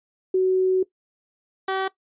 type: tone pair in turn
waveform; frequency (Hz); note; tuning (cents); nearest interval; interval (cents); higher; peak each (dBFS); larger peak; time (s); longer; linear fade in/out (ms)
sine / 15% pulse; 373.7 / 382.7; F#4 / G4; +17 / -42; unison; 41; second; -16; neither; 0.34-0.83 / 1.68-1.88; first; 5
effects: noise-tail reverb RT60 0.1 s tail -18 dB re dry + resampled to 8000 Hz